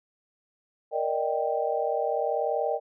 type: chord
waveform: sine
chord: Eb major seventh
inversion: second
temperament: equal with one note detuned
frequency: 466.2 / 587.3 / 627.7 / 784 Hz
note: Bb4 / D5 / Eb5 / G5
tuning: 0 / 0 / +15 / 0 cents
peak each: -30 dBFS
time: 0.91-2.8 s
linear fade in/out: 50 ms
effects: none